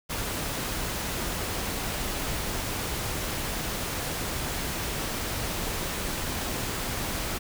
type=noise; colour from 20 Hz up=pink; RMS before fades=-31 dBFS; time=0.09-7.39 s; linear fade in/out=20 ms; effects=none